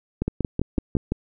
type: two click trains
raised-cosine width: 3 ms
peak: -10 / -10 dBFS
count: 6 / 5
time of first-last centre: 0.28-1.12 / 0.22-0.968 s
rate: 5.95 / 5.35 Hz
effects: none